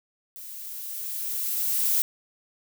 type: noise with level ramp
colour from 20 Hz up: violet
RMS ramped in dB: -41 to -22 dBFS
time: 0.36-2.02 s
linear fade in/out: 0 ms
effects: none